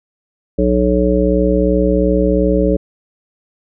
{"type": "harmonic tone", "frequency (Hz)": 61.4, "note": "B1", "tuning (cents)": -9, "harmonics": [1, 3, 5, 7, 9], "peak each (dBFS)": [-17, -17, -17, -17, -17], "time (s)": [0.58, 2.77], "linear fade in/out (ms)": 10, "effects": []}